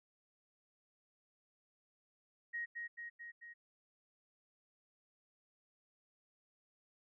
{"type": "tone with echo", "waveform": "sine", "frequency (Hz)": 1881, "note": "A#6", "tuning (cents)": 15, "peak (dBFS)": -38, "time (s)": [2.53, 2.66], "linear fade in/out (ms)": 20, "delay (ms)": 220, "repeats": 4, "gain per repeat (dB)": -3, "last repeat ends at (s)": 3.54, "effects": []}